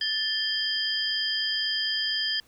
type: tone cluster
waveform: sine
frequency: 1756 / 3171 / 4822 / 5020 Hz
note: A6 / G7 / D8 / D#8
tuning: -4 / +19 / +45 / +15 cents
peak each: -31 / -29 / -31 / -32 dBFS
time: 0.01-2.4 s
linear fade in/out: 2 ms
effects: pink hiss -60 dBFS RMS until 2.47 s